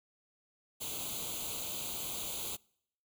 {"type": "noise with comb filter", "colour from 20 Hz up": "white", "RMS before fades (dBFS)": -39, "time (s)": [0.8, 2.57], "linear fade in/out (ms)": 20, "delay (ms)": 0.28, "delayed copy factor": 0.9, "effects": ["noise-tail reverb RT60 0.7 s tail -26 dB re dry"]}